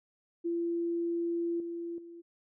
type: tone with level steps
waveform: sine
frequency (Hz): 340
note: F4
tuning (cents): -46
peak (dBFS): -29 / -35 / -45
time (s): 0.44-2.22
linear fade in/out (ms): 20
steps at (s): 1.6 / 1.98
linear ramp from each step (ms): 2
effects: none